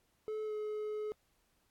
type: tone with pitch glide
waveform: triangle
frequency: 431.7 to 425.3 Hz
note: A4 to G#4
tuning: -33 to +41 cents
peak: -34 dBFS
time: 0.28-1.12 s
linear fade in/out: 0 ms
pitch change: -26 cents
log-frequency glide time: 0.45-0.53 s
effects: pink hiss -75 dBFS RMS until 1.7 s + AAC 64 kbps